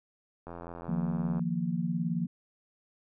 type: click train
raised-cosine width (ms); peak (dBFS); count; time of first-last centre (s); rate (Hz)
1; -28; 80; 0.47-1.394; 85.5
type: chord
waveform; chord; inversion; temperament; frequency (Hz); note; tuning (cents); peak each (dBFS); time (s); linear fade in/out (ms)
sine; Eb suspended second; none; equal with one note detuned; 155.56 / 174.11 / 233.1; Eb3 / F3 / Bb3; 0 / -5 / 0; -35 / -30 / -34; 0.88-2.27; 10
effects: none